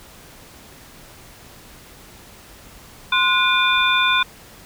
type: tone cluster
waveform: sine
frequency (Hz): 1040 / 1459 / 2422 / 3540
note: C6 / F#6 / D#7 / A7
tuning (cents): -11 / -25 / -47 / +10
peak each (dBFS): -20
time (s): 3.12-4.23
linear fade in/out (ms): 5
effects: pink hiss -44 dBFS RMS until 4.65 s